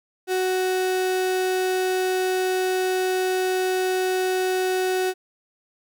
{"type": "tone", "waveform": "35% pulse", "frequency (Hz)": 371.6, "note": "F#4", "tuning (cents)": 7, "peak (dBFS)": -19, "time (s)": [0.27, 5.14], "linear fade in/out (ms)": 50, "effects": []}